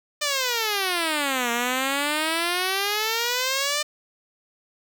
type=exponential two-way sweep; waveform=5% pulse; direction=down then up; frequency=603 to 233.1 to 603 Hz; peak=-11 dBFS; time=0.21-3.83 s; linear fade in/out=10 ms; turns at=1.51 s; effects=none